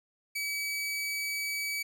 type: tone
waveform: sawtooth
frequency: 2284 Hz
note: D7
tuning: 49 cents flat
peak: -28 dBFS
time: 0.35-1.83 s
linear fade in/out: 10 ms
effects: none